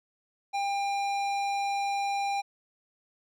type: tone with hard clipping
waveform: sine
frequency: 799 Hz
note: G5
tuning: 33 cents sharp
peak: -29 dBFS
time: 0.53-2.42 s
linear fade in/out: 20 ms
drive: 14 dB
effects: none